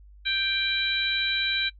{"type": "harmonic tone", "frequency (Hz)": 786, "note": "G5", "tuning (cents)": 4, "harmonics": [2, 3, 4, 5], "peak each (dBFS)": [-30, -29, -32, -27], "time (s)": [0.25, 1.7], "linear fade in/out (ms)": 20, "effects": ["noise-tail reverb RT60 0.1 s tail -22 dB re dry", "added 50 Hz sine -47 dBFS peak until 1.79 s"]}